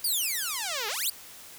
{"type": "exponential two-way sweep", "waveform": "5% pulse", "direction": "down then up", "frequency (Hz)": [4978, 403.9, 4978], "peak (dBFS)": -18, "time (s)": [0.04, 1.1], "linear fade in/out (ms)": 5, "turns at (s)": 0.88, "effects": ["white hiss -47 dBFS RMS until 1.58 s"]}